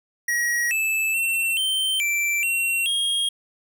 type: tone with pitch steps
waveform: square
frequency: 1903 / 2624 / 2703 / 3112 / 2342 / 2731 / 3257 Hz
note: A#6 / E7 / E7 / G7 / D7 / F7 / G#7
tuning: +35 / -9 / +43 / -13 / -5 / -39 / -34 cents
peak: -21 dBFS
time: 0.28-3.29 s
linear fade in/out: 5 ms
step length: 430 ms
effects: none